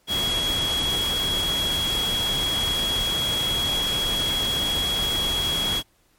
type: tone in noise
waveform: sine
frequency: 3322 Hz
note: G#7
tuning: in tune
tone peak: -22 dBFS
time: 0.07-5.83 s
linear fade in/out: 50 ms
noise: pink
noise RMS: -29 dBFS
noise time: 0.07-5.83 s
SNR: +4 dB
effects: pink hiss -63 dBFS RMS until 6.18 s + MP3 64 kbps